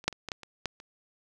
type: clicks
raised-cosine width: 0.2 ms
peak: -30 / -7 / -27 / -19 / -15 / -27 / -13 / -30 dBFS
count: 8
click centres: 0.041 / 0.08 / 0.127 / 0.287 / 0.318 / 0.433 / 0.657 / 0.801 s
effects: none